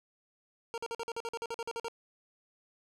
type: tone bursts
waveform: 25% pulse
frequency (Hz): 462.2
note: A#4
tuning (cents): -15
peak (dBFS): -31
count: 14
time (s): 0.74-1.883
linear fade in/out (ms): 0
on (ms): 38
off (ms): 47
effects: low-pass 8000 Hz 12 dB/octave